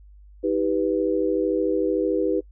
sine chord, Eb augmented, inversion none, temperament equal with one note detuned, 318.6 / 392 / 493.9 Hz, Eb4 / G4 / B4, +41 / 0 / 0 cents, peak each -24 dBFS, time 0.43-2.41 s, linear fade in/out 20 ms, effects noise-tail reverb RT60 0.1 s tail -25 dB re dry + added 50 Hz sine -45 dBFS peak until 2.51 s

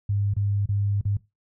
sine tone with dropouts, 101.1 Hz, G#2, 46 cents flat, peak -21 dBFS, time 0.09-1.17 s, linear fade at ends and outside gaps 5 ms, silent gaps 0.338-0.365 / 0.659-0.689 / 1.012-1.052 s, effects noise-tail reverb RT60 0.2 s tail -17 dB re dry

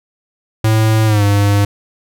square tone with pitch glide, 110 to 101.45 Hz, A2 to G#2, 0 to -40 cents, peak -10 dBFS, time 0.64-1.65 s, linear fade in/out 5 ms, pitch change -140 cents, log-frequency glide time 1.06-1.23 s, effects none

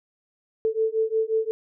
sine beating tone pair, 440 / 445.6 Hz, A4 / A4, 0 / +22 cents, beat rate 5.6 Hz, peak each -24 dBFS, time 0.65-1.51 s, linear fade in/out 0 ms, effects none

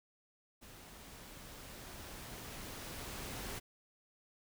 pink noise with level ramp, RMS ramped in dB -55 to -43 dBFS, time 0.61-3.6 s, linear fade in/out 20 ms, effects none

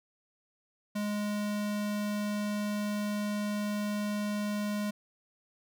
square tone, 207.7 Hz, G#3, in tune, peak -31 dBFS, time 0.95-4.91 s, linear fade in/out 10 ms, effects none

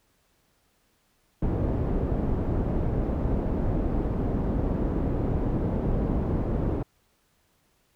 pink low-pass noise, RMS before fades -26 dBFS, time 1.42-6.83 s, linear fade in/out 5 ms, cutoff 470 Hz, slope 12 dB/octave, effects pink hiss -68 dBFS RMS until 7.95 s

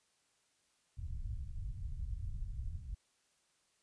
pink low-pass noise, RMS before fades -41 dBFS, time 0.97-2.95 s, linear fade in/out 10 ms, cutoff 100 Hz, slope 24 dB/octave, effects white hiss -75 dBFS RMS until 3.82 s + resampled to 22050 Hz

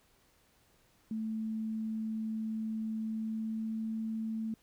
sine tone with pitch glide, 220 to 221.7 Hz, A3 to A3, 0 to +13 cents, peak -33 dBFS, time 1.11-4.54 s, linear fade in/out 2 ms, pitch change +13 cents, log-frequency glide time 2.97-3.95 s, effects pink hiss -68 dBFS RMS until 4.62 s

